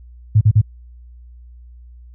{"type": "tone bursts", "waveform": "sine", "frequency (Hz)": 106.9, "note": "A2", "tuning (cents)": -49, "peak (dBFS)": -7, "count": 3, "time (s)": [0.35, 0.616], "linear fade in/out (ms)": 10, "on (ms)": 62, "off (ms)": 40, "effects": ["added 60 Hz sine -38 dBFS peak until 2.14 s"]}